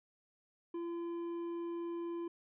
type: tone with hard clipping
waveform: triangle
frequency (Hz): 340.5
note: F4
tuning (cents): -44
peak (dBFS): -39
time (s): 0.74-2.28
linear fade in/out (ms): 5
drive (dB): 9
effects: resampled to 8000 Hz